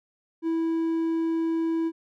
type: tone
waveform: triangle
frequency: 327.8 Hz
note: E4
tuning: 10 cents flat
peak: -21 dBFS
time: 0.42-1.92 s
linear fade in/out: 50 ms
effects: none